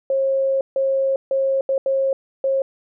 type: tone bursts at uneven times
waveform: sine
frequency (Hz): 539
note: C#5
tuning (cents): -49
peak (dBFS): -16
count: 6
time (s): 0.1-0.61 / 0.76-1.16 / 1.31-1.61 / 1.69-1.78 / 1.86-2.13 / 2.44-2.62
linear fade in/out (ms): 2
effects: none